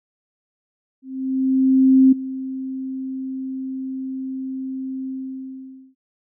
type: tone with ADSR envelope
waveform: sine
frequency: 263.4 Hz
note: C4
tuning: 12 cents sharp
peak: -8 dBFS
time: 1.02-5.95 s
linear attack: 1100 ms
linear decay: 11 ms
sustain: -17 dB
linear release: 870 ms
effects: none